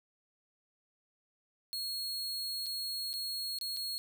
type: tone with dropouts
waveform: 40% pulse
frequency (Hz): 4275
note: C8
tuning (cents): +36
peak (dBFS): -34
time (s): 1.73-3.98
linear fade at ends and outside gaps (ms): 0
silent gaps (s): 2.66-2.665 / 3.131-3.138 / 3.587-3.612 / 3.765-3.77
effects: none